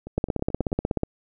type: two click trains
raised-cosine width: 2 ms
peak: -9 / -23 dBFS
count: 15 / 7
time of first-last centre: 0.18-1.034 / 0.07-0.719 s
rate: 16.4 / 9.25 Hz
effects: none